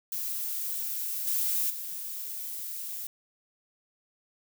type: noise with level steps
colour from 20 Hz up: violet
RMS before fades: -33 / -28 / -37 dBFS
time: 0.12-3.07 s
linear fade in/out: 2 ms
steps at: 1.27 / 1.7 s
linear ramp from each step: 2 ms
effects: none